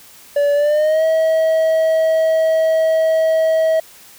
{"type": "tone with pitch glide", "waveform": "triangle", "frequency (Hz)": [575, 641.7], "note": ["D5", "E5"], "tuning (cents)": [-37, -47], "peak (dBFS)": -10, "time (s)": [0.36, 3.8], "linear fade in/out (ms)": 5, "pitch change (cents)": 190, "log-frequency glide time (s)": [0.54, 1.04], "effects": ["white hiss -43 dBFS RMS until 4.18 s"]}